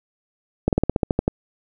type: slowing click train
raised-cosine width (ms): 2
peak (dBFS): -4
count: 10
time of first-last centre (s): 0.68-1.279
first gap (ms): 48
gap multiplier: 1.08
effects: none